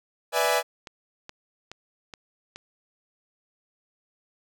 sawtooth chord, E dominant seventh, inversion second, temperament equal, 493.9 / 587.3 / 659.3 / 830.6 Hz, B4 / D5 / E5 / G#5, 0 / 0 / 0 / 0 cents, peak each -23 dBFS, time 0.32-0.63 s, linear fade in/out 50 ms
click train, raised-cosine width 0.2 ms, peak -22 dBFS, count 6, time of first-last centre 0.45-2.56 s, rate 2.37 Hz
effects none

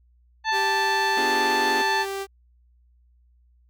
harmonic tone, 880 Hz, A5, in tune, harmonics 1 / 2 / 3 / 4 / 5 / 7, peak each -23 / -25 / -33 / -34 / -32 / -41 dBFS, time 0.44-2.06 s, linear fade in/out 50 ms
sawtooth tone, 392 Hz, G4, in tune, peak -24 dBFS, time 0.51-2.27 s, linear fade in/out 50 ms
sawtooth chord, B diminished seventh, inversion none, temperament equal, 246.9 / 293.7 / 349.2 / 415.3 Hz, B3 / D4 / F4 / Ab4, 0 / 0 / 0 / 0 cents, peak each -30 dBFS, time 1.17-1.82 s, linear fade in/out 5 ms
effects added 60 Hz sine -56 dBFS peak until 3.69 s

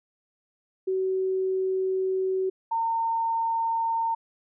sine tone pair in turn, 377.6 / 911.7 Hz, F#4 / A#5, +35 / -39 cents, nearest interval octave + minor third, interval 1526 cents, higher second, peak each -23 dBFS, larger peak neither, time 0.87-2.5 / 2.71-4.15 s, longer first, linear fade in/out 10 ms, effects none

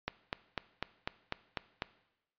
click train, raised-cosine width 0.3 ms, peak -17 dBFS, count 8, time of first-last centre 0.08-1.821 s, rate 4.02 Hz, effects noise-tail reverb RT60 0.9 s tail -18 dB re dry + resampled to 11025 Hz

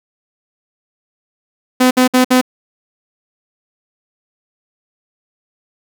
sawtooth tone bursts, 253.9 Hz, B3, 48 cents sharp, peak -4 dBFS, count 4, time 1.8-2.414 s, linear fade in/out 10 ms, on 110 ms, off 58 ms, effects none

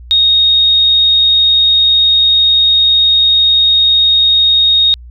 sine tone, 3729 Hz, A#7, in tune, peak -6 dBFS, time 0.11-4.94 s, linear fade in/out 0 ms, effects added 60 Hz sine -30 dBFS peak until 5.1 s

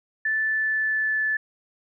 sine tone with pitch glide, 1755 to 1739.9 Hz, A6 to A6, -5 to -20 cents, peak -21 dBFS, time 0.25-1.37 s, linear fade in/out 5 ms, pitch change -15 cents, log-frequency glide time 0.44-1.23 s, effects none

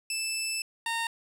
15% pulse tone pair in turn, 2637 / 919 Hz, E7 / A#5, 0 / -25 cents, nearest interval octave + tritone, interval 1825 cents, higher first, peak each -22 dBFS, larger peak neither, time 0.1-0.62 / 0.86-1.07 s, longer first, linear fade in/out 2 ms, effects low-pass 12000 Hz 12 dB/octave

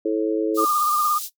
harmonic tone, 108.7 Hz, A2, 21 cents flat, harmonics 3 / 4 / 5, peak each -22 / -22 / -27 dBFS, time 0.05-0.65 s, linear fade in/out 5 ms
white high-pass noise, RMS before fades -31 dBFS, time 0.54-1.3 s, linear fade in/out 50 ms, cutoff 3700 Hz, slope 24 dB/octave
sine tone with vibrato, 1205 Hz, D6, 44 cents sharp, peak -18 dBFS, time 0.57-1.19 s, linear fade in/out 20 ms, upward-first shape triangle, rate 17 Hz, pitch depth 44 cents each way
effects noise-tail reverb RT60 0.1 s tail -17 dB re dry

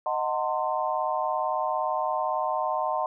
sine chord, D# diminished seventh, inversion none, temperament equal with one note detuned, 622.3 / 740 / 902.7 / 1046.5 Hz, D#5 / F#5 / A5 / C6, 0 / 0 / +44 / 0 cents, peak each -30 dBFS, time 0.06-3.06 s, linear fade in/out 2 ms, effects none

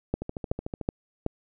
two click trains, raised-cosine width 2 ms, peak -12 / -19 dBFS, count 4 / 9, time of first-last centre 0.14-1.264 / 0.22-0.813 s, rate 2.67 / 13.5 Hz, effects none

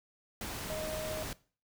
sine tone in noise, 624 Hz, D#5, 5 cents sharp, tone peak -37 dBFS, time 0.7-1.23 s, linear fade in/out 2 ms, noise pink, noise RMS -40 dBFS, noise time 0.41-1.33 s, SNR 0 dB, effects noise-tail reverb RT60 0.4 s tail -20 dB re dry

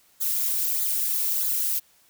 violet noise with flanger, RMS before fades -25 dBFS, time 0.2-1.8 s, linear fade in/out 20 ms, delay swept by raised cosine 0.35 to 3.75 ms, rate 1.6 Hz, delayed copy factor -0.7, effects white hiss -60 dBFS RMS until 2.09 s

